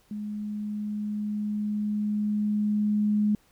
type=tone with level ramp; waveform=sine; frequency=209.5 Hz; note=G#3; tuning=15 cents sharp; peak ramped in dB=-31 to -20 dBFS; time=0.11-3.35 s; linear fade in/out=2 ms; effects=pink hiss -63 dBFS RMS until 3.51 s